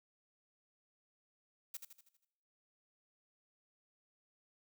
blue noise with echo, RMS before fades -43 dBFS, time 1.74-1.77 s, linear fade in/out 5 ms, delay 80 ms, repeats 6, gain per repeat -6 dB, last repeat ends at 2.25 s, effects noise-tail reverb RT60 0.9 s tail -20 dB re dry

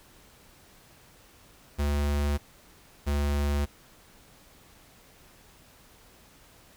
square tone pair in turn, 72.4 / 72.05 Hz, D2 / D2, -24 / -33 cents, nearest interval unison, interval 9 cents, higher first, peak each -25 dBFS, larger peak neither, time 1.78-2.38 / 3.06-3.66 s, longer neither, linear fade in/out 20 ms, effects pink hiss -56 dBFS RMS until 6.76 s

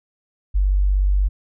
sine tone, 48.29 Hz, G1, 25 cents flat, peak -14 dBFS, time 0.54-1.29 s, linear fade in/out 20 ms, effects none

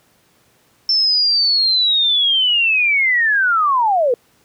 sine linear sweep, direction down, 5360 to 460.2 Hz, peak -12 dBFS, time 0.89-4.14 s, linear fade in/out 2 ms, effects pink hiss -56 dBFS RMS until 4.44 s + high-pass 100 Hz 12 dB/octave

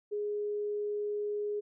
sine tone, 415.3 Hz, G#4, in tune, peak -31 dBFS, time 0.11-1.61 s, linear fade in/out 20 ms, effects none

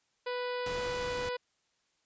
harmonic tone, 493.9 Hz, B4, in tune, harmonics 1 / 2 / 3 / 4 / 5 / 6 / 7 / 8 / 9 / 10, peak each -34 / -40 / -44 / -46 / -48 / -50 / -51 / -52 / -53 / -54 dBFS, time 0.26-1.37 s, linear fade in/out 10 ms
pink noise, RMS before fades -42 dBFS, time 0.66-1.29 s, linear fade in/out 2 ms
effects white hiss -75 dBFS RMS until 2.05 s + resampled to 16000 Hz

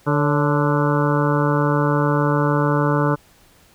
harmonic tone with a mistuned harmonic, 146.83 Hz, D3, in tune, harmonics 1 / 2 / 3 / 4 / 6 / 7 / 8 / 9 / 10, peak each -19 / -22 / -24 / -25 / -27 / -27 / -28 / -29 / -29 dBFS, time 0.06-3.16 s, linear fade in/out 20 ms, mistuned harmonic 4, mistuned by -49 cents, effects pink hiss -53 dBFS RMS until 3.74 s

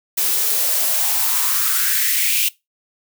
blue noise with high-pass filter sweep, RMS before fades -18 dBFS, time 0.17-2.49 s, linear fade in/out 10 ms, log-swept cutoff 320 to 2800 Hz, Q 4, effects noise-tail reverb RT60 0.2 s tail -21 dB re dry

